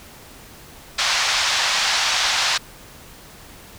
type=band-pass noise; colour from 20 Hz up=white; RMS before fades=-20 dBFS; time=0.98-2.58 s; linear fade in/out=10 ms; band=700 to 5600 Hz; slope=24 dB/octave; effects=pink hiss -43 dBFS RMS until 3.78 s